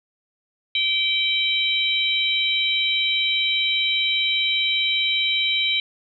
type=harmonic tone; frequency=775 Hz; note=G5; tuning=20 cents flat; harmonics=3 / 4 / 5; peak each=-23 / -23 / -23 dBFS; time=0.75-5.8 s; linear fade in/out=2 ms; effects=none